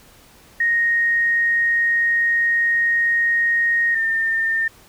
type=tone pair in turn; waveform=sine; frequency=1864.7 / 1808.5 Hz; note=A#6 / A6; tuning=0 / +47 cents; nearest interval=minor second; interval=53 cents; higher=first; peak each=-15 / -17 dBFS; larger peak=first; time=0.6-3.95 / 3.95-4.68 s; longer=first; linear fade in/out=5 ms; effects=pink hiss -49 dBFS RMS until 4.88 s